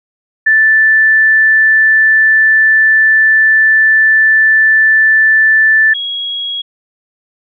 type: tone pair in turn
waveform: sine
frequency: 1760 / 3311 Hz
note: A6 / G#7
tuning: 0 / -6 cents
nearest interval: major seventh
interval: 1094 cents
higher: second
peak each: -5 / -16 dBFS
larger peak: first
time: 0.46-5.94 / 5.94-6.62 s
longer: first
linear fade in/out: 10 ms
effects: none